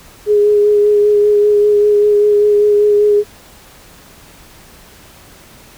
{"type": "tone with vibrato", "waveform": "sine", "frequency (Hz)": 415.3, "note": "G#4", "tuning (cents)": 0, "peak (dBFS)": -7, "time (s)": [0.26, 3.24], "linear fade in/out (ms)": 50, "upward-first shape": "sine", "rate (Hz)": 5.1, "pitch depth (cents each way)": 16, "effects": ["pink hiss -41 dBFS RMS until 5.77 s"]}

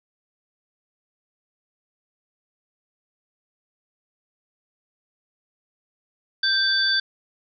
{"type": "tone cluster", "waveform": "sine", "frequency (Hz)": [1570, 3482, 4609], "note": ["G6", "A7", "D8"], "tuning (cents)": [2, -19, -33], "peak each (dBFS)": [-22, -24, -22], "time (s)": [6.43, 7], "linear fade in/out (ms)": 5, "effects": []}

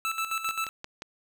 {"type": "tone with tremolo", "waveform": "25% pulse", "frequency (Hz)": 1318.5, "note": "E6", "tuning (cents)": 0, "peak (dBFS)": -23, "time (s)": [0.05, 0.69], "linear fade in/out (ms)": 0, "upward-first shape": "square", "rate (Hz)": 7.6, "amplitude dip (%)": 65}
{"type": "click train", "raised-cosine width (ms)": 0.2, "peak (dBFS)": -20, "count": 4, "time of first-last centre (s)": [0.49, 1.021], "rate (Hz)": 5.65}
{"effects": []}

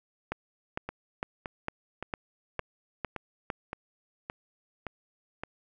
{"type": "two click trains", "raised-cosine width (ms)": 0.5, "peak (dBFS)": [-20, -16], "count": [9, 8], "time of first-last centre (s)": [[0.89, 5.435], [0.32, 3.502]], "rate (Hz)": [1.76, 2.2], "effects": []}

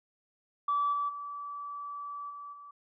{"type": "tone with level steps", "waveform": "sine", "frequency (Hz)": 1154, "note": "D6", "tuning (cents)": -31, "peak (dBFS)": [-25, -28, -37, -41, -46], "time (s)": [0.68, 2.71], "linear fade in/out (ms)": 5, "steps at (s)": [0.92, 1.08, 2.29, 2.52], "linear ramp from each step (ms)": 20, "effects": ["tanh soft clip ceiling -21 dBFS"]}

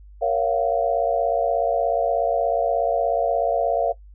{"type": "chord", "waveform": "sine", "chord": "Gb major seventh", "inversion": "first", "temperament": "equal with one note detuned", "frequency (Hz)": [466.2, 554.4, 683.3, 740], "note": ["Bb4", "Db5", "F5", "Gb5"], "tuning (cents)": [0, 0, -38, 0], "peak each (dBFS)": [-25, -23, -22, -27], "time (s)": [0.21, 3.93], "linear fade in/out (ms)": 20, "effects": ["noise-tail reverb RT60 0.1 s tail -17 dB re dry", "added 50 Hz sine -42 dBFS peak until 4.14 s"]}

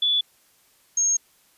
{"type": "tone pair in turn", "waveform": "sine", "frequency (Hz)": [3446, 6505], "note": ["A7", "G#8"], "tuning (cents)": [-37, -37], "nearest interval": "major seventh", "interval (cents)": 1100, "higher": "second", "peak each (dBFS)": -18, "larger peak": "neither", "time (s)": [[0.02, 0.21], [0.97, 1.17]], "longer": "second", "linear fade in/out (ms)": 5, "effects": ["white hiss -60 dBFS RMS until 1.57 s", "resampled to 32000 Hz"]}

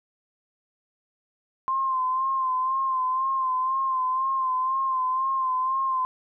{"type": "tone with vibrato", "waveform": "sine", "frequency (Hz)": 1046.5, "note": "C6", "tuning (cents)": 0, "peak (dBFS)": -22, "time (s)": [1.68, 6.05], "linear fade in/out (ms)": 0, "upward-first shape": "sine", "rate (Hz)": 2, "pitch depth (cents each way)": 42, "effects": []}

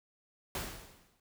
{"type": "noise with exponential decay", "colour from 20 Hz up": "pink", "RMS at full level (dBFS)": -35, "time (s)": [0.55, 1.2], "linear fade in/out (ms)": 2, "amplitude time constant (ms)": 140, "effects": []}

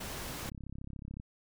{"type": "noise", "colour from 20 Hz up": "pink", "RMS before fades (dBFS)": -41, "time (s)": [0, 0.5], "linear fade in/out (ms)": 10}
{"type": "click train", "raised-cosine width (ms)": 5, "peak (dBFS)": -31, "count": 27, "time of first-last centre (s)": [0.43, 1.199], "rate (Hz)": 33.8}
{"effects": []}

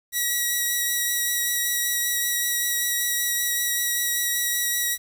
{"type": "tone with vibrato", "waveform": "5% pulse", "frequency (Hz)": 1924, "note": "B6", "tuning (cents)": -46, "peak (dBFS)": -12, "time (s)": [0.12, 4.98], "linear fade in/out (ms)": 50, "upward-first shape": "triangle", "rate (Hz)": 5.2, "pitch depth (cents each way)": 13, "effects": ["8-bit"]}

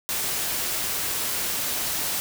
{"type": "noise", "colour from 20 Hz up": "white", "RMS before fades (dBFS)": -27, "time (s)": [0.09, 2.2], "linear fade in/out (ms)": 0, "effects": []}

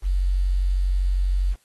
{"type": "tone with quantisation", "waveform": "sine", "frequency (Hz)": 46.25, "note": "F#1", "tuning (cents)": 0, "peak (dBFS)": -18, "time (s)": [0.02, 1.56], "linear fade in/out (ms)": 50, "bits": 8, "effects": ["white hiss -63 dBFS RMS until 1.64 s", "AAC 32 kbps"]}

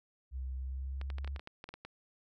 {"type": "tone with pitch glide", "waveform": "sine", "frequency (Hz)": [64.9, 69.16], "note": ["C2", "C#2"], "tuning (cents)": [-13, -3], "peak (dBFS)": -36, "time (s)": [0.31, 1.4], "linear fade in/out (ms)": 50, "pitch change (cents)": 110, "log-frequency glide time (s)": [0.57, 1.27]}
{"type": "clicks", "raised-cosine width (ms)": 0.3, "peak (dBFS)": -29, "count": 12, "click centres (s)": [1.014, 1.102, 1.184, 1.246, 1.276, 1.362, 1.395, 1.474, 1.641, 1.69, 1.74, 1.85]}
{"effects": []}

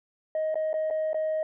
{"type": "tone with dropouts", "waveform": "sine", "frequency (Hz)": 627, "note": "D#5", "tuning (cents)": 13, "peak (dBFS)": -23, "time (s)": [0.35, 1.43], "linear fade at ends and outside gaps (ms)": 2, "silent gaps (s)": [[0.544, 0.555], [0.731, 0.74], [0.902, 0.908], [1.132, 1.144]], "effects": ["tanh soft clip ceiling -23 dBFS"]}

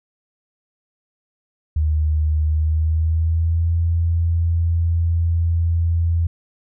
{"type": "tone with pitch glide", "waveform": "sine", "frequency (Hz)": [77, 83.97], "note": ["D#2", "E2"], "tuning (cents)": [-17, 33], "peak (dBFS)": -15, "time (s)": [1.76, 6.27], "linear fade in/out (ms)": 5, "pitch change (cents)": 150, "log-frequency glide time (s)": [2.45, 3.73], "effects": []}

